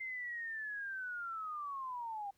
sine linear sweep, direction down, 2093 to 784 Hz, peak -39 dBFS, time 0-2.31 s, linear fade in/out 10 ms, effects pink hiss -75 dBFS RMS until 2.37 s

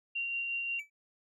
sine tone with tremolo, 2763 Hz, F7, 19 cents flat, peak -31 dBFS, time 0.15-0.8 s, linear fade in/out 10 ms, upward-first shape sine, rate 5.6 Hz, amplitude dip 25%
triangle tone with exponential decay, 2306 Hz, D7, 32 cents flat, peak -33 dBFS, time 0.79-0.9 s, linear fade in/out 5 ms, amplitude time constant 23 ms
effects none

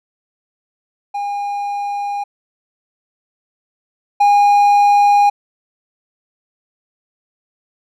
triangle tone pair in turn, 812 / 816.3 Hz, G#5 / G#5, -39 / -30 cents, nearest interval unison, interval 9 cents, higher second, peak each -17 / -6 dBFS, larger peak second, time 1.14-2.24 / 4.2-5.3 s, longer neither, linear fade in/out 10 ms, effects none

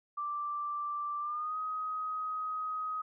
sine tone with pitch glide, 1174.7 to 1259 Hz, D6 to D#6, 0 to +20 cents, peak -33 dBFS, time 0.17-3.02 s, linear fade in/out 10 ms, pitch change +120 cents, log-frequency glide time 1.2-1.57 s, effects none

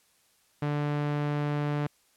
sawtooth tone with low-pass filter, 146.83 Hz, D3, in tune, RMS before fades -29 dBFS, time 0.62-1.87 s, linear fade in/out 5 ms, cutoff 2500 Hz, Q 0.64, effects white hiss -66 dBFS RMS until 2.16 s + low-pass 12000 Hz 12 dB/octave

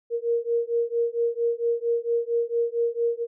sine beating tone pair, 466.2 / 470.6 Hz, A#4 / A#4, 0 / +16 cents, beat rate 4.4 Hz, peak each -25 dBFS, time 0.1-3.27 s, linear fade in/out 50 ms, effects none

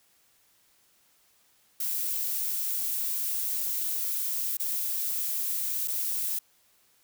violet noise with dropouts, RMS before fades -30 dBFS, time 1.8-6.39 s, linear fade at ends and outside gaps 5 ms, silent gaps 4.57-4.597 / 5.876-5.881 s, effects white hiss -65 dBFS RMS until 7.03 s

